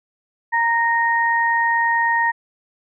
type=tone pair together; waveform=sine; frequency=929 / 1858 Hz; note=A#5 / A#6; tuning=-6 / -6 cents; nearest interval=octave; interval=1200 cents; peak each=-18 dBFS; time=0.52-2.32 s; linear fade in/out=20 ms; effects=none